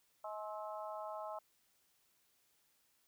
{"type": "harmonic tone with a mistuned harmonic", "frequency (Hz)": 212, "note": "G#3", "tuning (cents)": 36, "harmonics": [3, 4, 5, 6], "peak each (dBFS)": [-45, -47, -49, -51], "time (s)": [0.24, 1.39], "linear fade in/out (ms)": 5, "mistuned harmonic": 6, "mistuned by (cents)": 42, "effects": ["white hiss -75 dBFS RMS until 3.07 s"]}